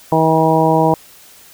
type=harmonic tone; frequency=160.1 Hz; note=D#3; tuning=50 cents sharp; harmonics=1 / 2 / 3 / 4 / 5 / 6; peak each=-17 / -17 / -17 / -17 / -17 / -17 dBFS; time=0.12-0.94 s; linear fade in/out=2 ms; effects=white hiss -43 dBFS RMS until 1.53 s